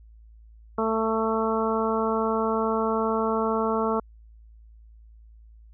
harmonic tone, 222.3 Hz, A3, 18 cents sharp, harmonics 1 / 2 / 3 / 4 / 5 / 6, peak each -28 / -26 / -31 / -31 / -30 / -32 dBFS, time 0.78-4 s, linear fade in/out 5 ms, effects added 55 Hz sine -47 dBFS peak until 5.73 s

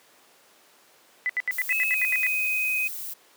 sine tone bursts, 2000 Hz, B6, 21 cents sharp, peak -22 dBFS, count 10, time 1.26-2.266 s, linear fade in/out 0 ms, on 34 ms, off 74 ms
violet noise, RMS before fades -35 dBFS, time 1.51-3.14 s, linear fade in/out 10 ms
sine tone with pitch glide, 2581 to 2512 Hz, E7 to D#7, -37 to +16 cents, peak -23 dBFS, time 1.7-2.88 s, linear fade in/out 10 ms, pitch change -47 cents, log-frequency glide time 1.93-1.98 s
effects pink hiss -56 dBFS RMS until 3.36 s + high-pass 400 Hz 12 dB/octave

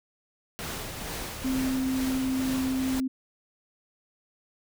pink noise with tremolo, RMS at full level -34 dBFS, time 0.59-3 s, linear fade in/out 0 ms, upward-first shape triangle, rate 2.2 Hz, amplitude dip 40%
sine tone, 261.6 Hz, C4, in tune, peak -25 dBFS, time 1.44-3.08 s, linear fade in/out 10 ms
effects none

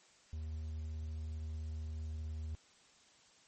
triangle tone, 78.2 Hz, D#2, 9 cents sharp, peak -37 dBFS, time 0.33-2.55 s, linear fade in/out 0 ms, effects white hiss -65 dBFS RMS until 3.47 s + MP3 32 kbps

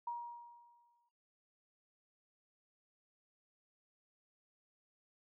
sine tone with exponential decay, 949 Hz, A#5, 31 cents sharp, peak -36 dBFS, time 0.07-1.09 s, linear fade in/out 5 ms, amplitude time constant 220 ms, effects noise-tail reverb RT60 0.9 s tail -19 dB re dry

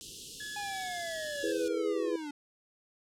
white band-stop noise, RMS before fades -42 dBFS, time 0.01-1.68 s, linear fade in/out 0 ms, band 490 to 2800 Hz, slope 96 dB/octave
sawtooth tone, 1700 Hz, G#6, 40 cents sharp, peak -36 dBFS, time 0.4-1.52 s, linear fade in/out 5 ms
square linear sweep, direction down, 830.6 to 283.3 Hz, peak -38 dBFS, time 0.56-2.31 s, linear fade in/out 5 ms
sine chord, E major, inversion none, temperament equal, 329.6 / 415.3 / 493.9 Hz, E4 / G#4 / B4, 0 / 0 / 0 cents, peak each -34 dBFS, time 1.43-2.16 s, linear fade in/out 5 ms
effects low-pass 8000 Hz 12 dB/octave

